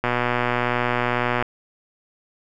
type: click train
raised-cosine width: 0.5 ms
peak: -6 dBFS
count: 170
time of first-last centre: 0.04-1.425 s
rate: 122 Hz
effects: none